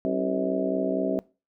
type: harmonic tone with a mistuned harmonic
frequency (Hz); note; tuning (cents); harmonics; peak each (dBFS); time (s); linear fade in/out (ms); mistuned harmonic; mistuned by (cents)
64.1; C2; -35; 3 / 4 / 5 / 6 / 7 / 8 / 9 / 10; -33 / -28 / -37 / -30 / -36 / -35 / -37 / -29; 0.05-1.19; 0; 4; +100
effects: noise-tail reverb RT60 0.3 s tail -21 dB re dry